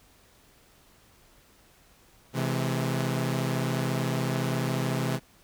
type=chord; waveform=sawtooth; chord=C augmented; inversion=none; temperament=equal with one note detuned; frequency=130.81 / 164.81 / 212.1 Hz; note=C3 / E3 / G#3; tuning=0 / 0 / +37 cents; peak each=-24 / -28 / -30 dBFS; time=2.33-5.2 s; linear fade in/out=50 ms; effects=pink hiss -59 dBFS RMS until 5.43 s